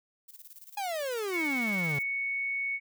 violet noise with tremolo, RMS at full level -48 dBFS, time 0.28-2.03 s, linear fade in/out 10 ms, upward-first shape square, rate 18 Hz, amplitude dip 75%
45% pulse exponential sweep, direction down, 839 to 136.5 Hz, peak -31 dBFS, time 0.77-1.99 s, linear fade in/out 5 ms
sine tone, 2219 Hz, C#7, 1 cent sharp, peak -29 dBFS, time 1.31-2.8 s, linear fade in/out 50 ms
effects none

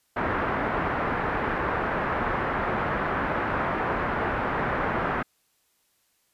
white low-pass noise, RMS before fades -27 dBFS, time 0.16-5.23 s, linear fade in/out 10 ms, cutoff 1600 Hz, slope 24 dB/octave, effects white hiss -69 dBFS RMS until 6.33 s + resampled to 32000 Hz

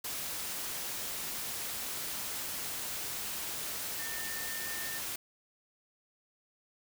sine tone in noise, 1800 Hz, A6, 39 cents sharp, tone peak -42 dBFS, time 3.99-4.99 s, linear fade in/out 5 ms, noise white, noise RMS -38 dBFS, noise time 0.04-5.16 s, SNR -7 dB, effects none

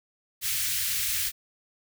white band-stop noise, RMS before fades -28 dBFS, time 0.41-1.32 s, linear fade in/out 50 ms, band 120 to 1700 Hz, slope 24 dB/octave, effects none

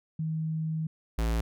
sine / square tone pair in turn, 158.7 / 56.11 Hz, D#3 / A1, +35 / +35 cents, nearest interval octave + tritone, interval 1800 cents, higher first, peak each -28 / -26 dBFS, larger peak second, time 0.19-0.87 / 1.18-1.41 s, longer first, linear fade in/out 5 ms, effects none

